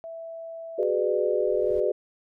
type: tone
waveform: sine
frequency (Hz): 659.3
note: E5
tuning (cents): 0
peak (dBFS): -35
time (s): 0.04-0.83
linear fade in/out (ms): 0
type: chord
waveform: sine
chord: G# half-diminished seventh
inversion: third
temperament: just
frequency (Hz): 373.8 / 415.3 / 498.4 / 598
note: F#4 / G#4 / B4 / D5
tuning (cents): +18 / 0 / +16 / +31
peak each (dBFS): -27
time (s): 0.78-1.92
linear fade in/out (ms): 10
type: noise with exponential growth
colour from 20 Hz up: brown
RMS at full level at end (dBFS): -41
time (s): 1.06-1.8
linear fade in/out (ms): 1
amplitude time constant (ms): 160
effects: none